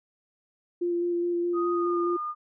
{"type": "tone with vibrato", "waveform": "sine", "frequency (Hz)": 347.3, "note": "F4", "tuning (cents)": -10, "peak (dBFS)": -24, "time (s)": [0.81, 2.17], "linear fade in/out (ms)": 10, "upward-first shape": "square", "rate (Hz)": 4.8, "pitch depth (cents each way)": 10}
{"type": "tone with pitch glide", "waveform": "sine", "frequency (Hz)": [1245, 1216.6], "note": ["D#6", "D#6"], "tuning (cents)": [1, -39], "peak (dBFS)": -29, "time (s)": [1.53, 2.35], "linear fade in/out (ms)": 50, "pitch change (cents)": -40, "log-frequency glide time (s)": [1.75, 1.92]}
{"effects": []}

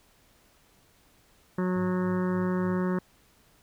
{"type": "harmonic tone", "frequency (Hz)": 182.9, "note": "F#3", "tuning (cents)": -20, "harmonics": [1, 2, 3, 5, 6, 7, 8, 9, 10], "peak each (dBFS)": [-26, -31, -38, -41, -40, -44, -45, -46, -47], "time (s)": [1.58, 2.99], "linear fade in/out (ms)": 5}
{"type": "tone with tremolo", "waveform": "triangle", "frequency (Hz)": 103.3, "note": "G#2", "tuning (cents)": -9, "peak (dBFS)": -35, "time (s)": [1.76, 2.84], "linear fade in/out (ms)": 0, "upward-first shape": "sine", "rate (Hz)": 3.5, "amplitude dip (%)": 75}
{"effects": ["pink hiss -62 dBFS RMS until 3.62 s"]}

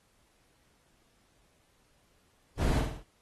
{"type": "noise with echo", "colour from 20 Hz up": "brown", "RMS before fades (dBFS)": -27, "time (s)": [2.57, 2.84], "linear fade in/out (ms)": 50, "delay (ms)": 51, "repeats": 4, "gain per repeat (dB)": -5, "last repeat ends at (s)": 3.044, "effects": ["pink hiss -69 dBFS RMS until 3.21 s", "AAC 32 kbps"]}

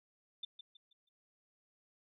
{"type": "tone with echo", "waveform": "sine", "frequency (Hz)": 3559, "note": "A7", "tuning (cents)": 19, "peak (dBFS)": -39, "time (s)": [0.43, 0.45], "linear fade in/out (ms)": 5, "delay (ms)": 160, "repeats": 4, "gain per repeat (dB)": -9, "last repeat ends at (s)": 1.09, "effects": []}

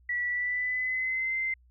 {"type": "tone with pitch glide", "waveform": "sine", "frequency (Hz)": [1949, 2077], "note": ["B6", "C7"], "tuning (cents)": [-23, -13], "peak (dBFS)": -27, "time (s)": [0.09, 1.54], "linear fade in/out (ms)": 5, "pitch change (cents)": 110, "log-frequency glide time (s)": [0.25, 1.36], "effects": ["added 61 Hz sine -57 dBFS peak until 1.7 s"]}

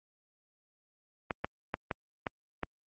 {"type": "clicks", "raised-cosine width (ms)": 0.5, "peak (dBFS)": -16, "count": 6, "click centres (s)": [1.308, 1.445, 1.741, 1.912, 2.268, 2.633], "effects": ["high-pass 60 Hz 12 dB/octave", "Opus 32 kbps"]}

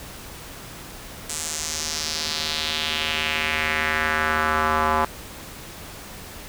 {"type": "tone with band-pass filter sweep", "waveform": "square", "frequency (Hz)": 77.9, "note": "D#2", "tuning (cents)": 3, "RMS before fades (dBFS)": -24, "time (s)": [1.29, 5.05], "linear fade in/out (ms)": 5, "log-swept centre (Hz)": [8100, 1000], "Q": 2.4, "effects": ["pink hiss -39 dBFS RMS until 6.48 s"]}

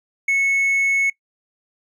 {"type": "tone with hard clipping", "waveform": "sine", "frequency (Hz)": 2200, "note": "C#7", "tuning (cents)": -14, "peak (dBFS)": -16, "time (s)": [0.28, 1.1], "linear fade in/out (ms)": 5, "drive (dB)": 2, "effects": ["noise-tail reverb RT60 0.1 s tail -21 dB re dry", "resampled to 24000 Hz"]}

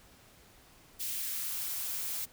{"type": "noise with high-pass filter sweep", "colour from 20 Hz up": "blue", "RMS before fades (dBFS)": -36, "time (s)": [0.99, 2.26], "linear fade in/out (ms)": 20, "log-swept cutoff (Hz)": [2700, 260], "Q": 1.1, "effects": ["pink hiss -59 dBFS RMS until 2.32 s"]}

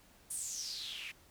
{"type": "noise with band-pass filter sweep", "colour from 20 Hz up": "white", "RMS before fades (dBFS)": -42, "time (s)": [0.3, 1.12], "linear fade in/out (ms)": 10, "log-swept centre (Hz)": [9600, 2300], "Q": 6.8, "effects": ["pink hiss -63 dBFS RMS until 1.3 s"]}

